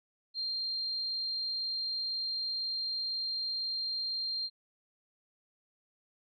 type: tone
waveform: sine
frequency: 4186 Hz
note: C8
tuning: in tune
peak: -32 dBFS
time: 0.34-4.5 s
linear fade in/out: 50 ms
effects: none